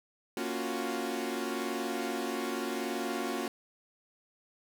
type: chord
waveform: sawtooth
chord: Gb major seventh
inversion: first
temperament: equal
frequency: 233.1 / 277.2 / 349.2 / 370 Hz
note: Bb3 / Db4 / F4 / Gb4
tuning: 0 / 0 / 0 / 0 cents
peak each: -34 dBFS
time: 0.37-3.48 s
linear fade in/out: 2 ms
effects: none